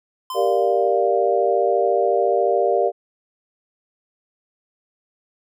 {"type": "tone with exponential decay", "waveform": "square", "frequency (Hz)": 1031, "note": "C6", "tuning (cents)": -26, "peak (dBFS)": -26, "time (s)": [0.3, 1.09], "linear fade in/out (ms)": 2, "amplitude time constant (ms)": 170}
{"type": "chord", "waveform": "sine", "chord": "G minor seventh", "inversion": "none", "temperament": "equal", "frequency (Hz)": [392, 466.2, 587.3, 698.5], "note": ["G4", "Bb4", "D5", "F5"], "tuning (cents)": [0, 0, 0, 0], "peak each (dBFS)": -21, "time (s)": [0.34, 2.92], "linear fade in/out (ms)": 50}
{"effects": []}